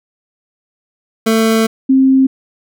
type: tone pair in turn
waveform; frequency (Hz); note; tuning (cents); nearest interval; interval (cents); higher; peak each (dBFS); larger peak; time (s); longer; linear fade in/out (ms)
25% pulse / sine; 223.1 / 265.3; A3 / C4; +24 / +24; minor third; 300; second; -6; neither; 1.26-1.67 / 1.89-2.27; first; 10
effects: none